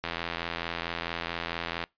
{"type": "click train", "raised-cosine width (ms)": 0.3, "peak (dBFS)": -15, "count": 153, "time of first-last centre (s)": [0.04, 1.839], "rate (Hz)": 84.5, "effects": ["noise-tail reverb RT60 0.2 s tail -24 dB re dry", "resampled to 11025 Hz"]}